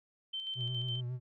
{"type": "tone with tremolo", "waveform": "sine", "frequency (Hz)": 3100, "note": "G7", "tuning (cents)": -20, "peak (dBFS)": -35, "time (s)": [0.33, 1.01], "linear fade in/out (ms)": 10, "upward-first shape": "square", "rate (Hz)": 7.2, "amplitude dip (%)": 40}
{"type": "tone with vibrato", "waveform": "triangle", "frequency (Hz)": 124, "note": "B2", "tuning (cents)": 7, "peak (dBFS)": -33, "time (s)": [0.55, 1.2], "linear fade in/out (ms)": 50, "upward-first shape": "sine", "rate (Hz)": 7.3, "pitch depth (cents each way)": 46}
{"effects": []}